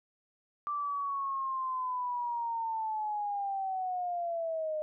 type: linear sweep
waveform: sine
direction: down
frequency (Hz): 1177 to 609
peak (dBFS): -31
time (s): 0.67-4.82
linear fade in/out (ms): 0
effects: none